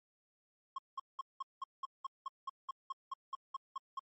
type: tone bursts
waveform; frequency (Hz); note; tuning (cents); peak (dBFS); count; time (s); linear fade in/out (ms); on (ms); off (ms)
triangle; 1075; C6; +47; -35; 16; 0.76-3.994; 5; 24; 190
effects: MP3 32 kbps